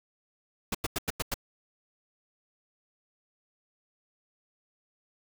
pink noise bursts, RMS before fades -30 dBFS, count 6, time 0.72-1.342 s, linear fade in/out 5 ms, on 27 ms, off 92 ms, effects none

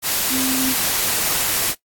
sine tone in noise, 261.6 Hz, C4, in tune, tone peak -21 dBFS, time 0.29-0.75 s, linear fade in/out 50 ms, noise white, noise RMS -20 dBFS, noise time 0.02-1.75 s, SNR -4 dB, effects noise-tail reverb RT60 0.1 s tail -17 dB re dry + AAC 64 kbps

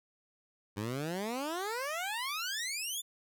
15% pulse exponential sweep, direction up, 98 to 3575 Hz, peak -28 dBFS, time 0.76-3.02 s, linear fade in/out 20 ms, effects none

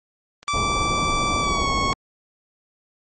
click train, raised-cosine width 0.2 ms, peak -24 dBFS, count 8, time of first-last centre 0.43-1.447 s, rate 6.88 Hz
sawtooth tone with pitch glide, 1164 to 1101.2 Hz, D6 to C#6, -16 to -12 cents, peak -17 dBFS, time 0.48-1.93 s, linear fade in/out 0 ms, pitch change -96 cents, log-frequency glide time 1.39-1.71 s
pink low-pass noise, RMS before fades -26 dBFS, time 0.53-1.94 s, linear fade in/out 10 ms, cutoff 1100 Hz, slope 96 dB/octave
effects MP3 32 kbps

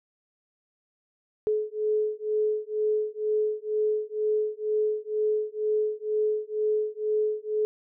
sine beating tone pair, 426.5 / 428.6 Hz, G#4 / A4, +46 / -45 cents, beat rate 2.1 Hz, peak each -27 dBFS, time 1.47-7.65 s, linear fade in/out 0 ms, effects none

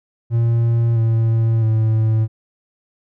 triangle tone with pitch steps, 116.4 / 113.41 / 110.5 Hz, A#2 / A#2 / A2, -2 / -47 / +8 cents, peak -11 dBFS, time 0.3-2.28 s, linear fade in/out 50 ms, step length 660 ms, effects none

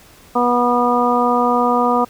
harmonic tone, 243.6 Hz, B3, 24 cents flat, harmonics 1 / 2 / 3 / 4 / 5, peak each -19 / -19 / -19 / -19 / -19 dBFS, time 0.35-2.05 s, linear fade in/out 10 ms, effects pink hiss -46 dBFS RMS until 2.09 s

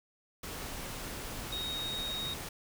sine tone in noise, 3752 Hz, A#7, 11 cents sharp, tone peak -35 dBFS, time 1.52-2.34 s, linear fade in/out 5 ms, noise pink, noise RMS -41 dBFS, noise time 0.43-2.49 s, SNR +3 dB, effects none

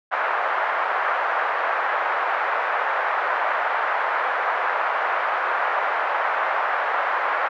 white band-pass noise, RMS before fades -23 dBFS, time 0.11-7.49 s, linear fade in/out 20 ms, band 600 to 1600 Hz, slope 24 dB/octave, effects none

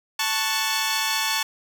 10% pulse chord, F# minor, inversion first, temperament equal, 880 / 1108.7 / 1480 Hz, A5 / C#6 / F#6, 0 / 0 / 0 cents, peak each -16 / -18 / -22 dBFS, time 0.19-1.43 s, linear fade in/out 5 ms, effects none

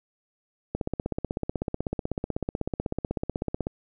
click train, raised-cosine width 2 ms, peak -14 dBFS, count 48, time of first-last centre 0.75-3.669 s, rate 16.1 Hz, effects none

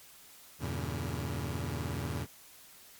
sawtooth chord, E diminished seventh, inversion none, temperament just, 82.41 / 98.89 / 118.67 / 142.4 Hz, E2 / G2 / Bb2 / Db3, 0 / +16 / +31 / +47 cents, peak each -34 / -37 / -35 / -35 dBFS, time 0.59-2.27 s, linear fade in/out 50 ms, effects white hiss -55 dBFS RMS until 2.99 s + MP3 96 kbps

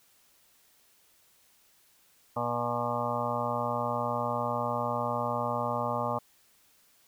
harmonic tone, 120 Hz, B2, 49 cents flat, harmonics 1 / 2 / 4 / 5 / 6 / 7 / 8 / 9 / 10, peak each -38 / -38 / -38 / -34 / -40 / -35 / -40 / -35 / -37 dBFS, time 2.36-6.19 s, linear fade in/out 10 ms, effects white hiss -64 dBFS RMS until 7.07 s

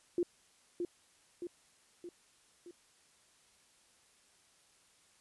sine tone with echo, 349.2 Hz, F4, in tune, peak -28 dBFS, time 0.18-0.23 s, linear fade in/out 2 ms, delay 620 ms, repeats 4, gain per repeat -5 dB, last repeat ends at 2.71 s, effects white hiss -67 dBFS RMS until 5.2 s + resampled to 24000 Hz

